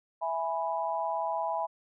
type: chord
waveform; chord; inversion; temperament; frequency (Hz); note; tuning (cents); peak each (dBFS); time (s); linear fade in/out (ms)
sine; E major; none; equal; 659.3 / 830.6 / 987.8; E5 / G#5 / B5; 0 / 0 / 0; -33; 0.21-1.67; 20
effects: none